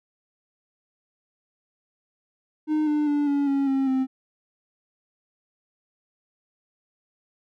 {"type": "tone with pitch steps", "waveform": "triangle", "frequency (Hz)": [306.8, 298.9, 291.3, 283.8, 276.5, 269.4, 262.5], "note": ["D#4", "D4", "D4", "C#4", "C#4", "C#4", "C4"], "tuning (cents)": [-24, 31, -14, 41, -4, -49, 6], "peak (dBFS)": -18, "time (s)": [2.67, 4.07], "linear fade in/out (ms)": 50, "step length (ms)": 200, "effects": []}